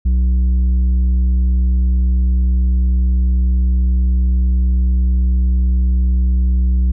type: tone with tanh clipping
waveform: sine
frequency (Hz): 62.2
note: B1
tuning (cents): +13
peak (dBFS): -12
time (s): 0.05-6.92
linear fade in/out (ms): 10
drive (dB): 6
effects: none